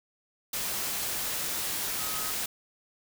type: tone in noise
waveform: sine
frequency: 1266 Hz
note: D#6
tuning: 30 cents sharp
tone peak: -41 dBFS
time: 1.99-2.31 s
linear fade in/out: 5 ms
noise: white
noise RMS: -32 dBFS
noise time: 0.53-2.46 s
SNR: -12 dB
effects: none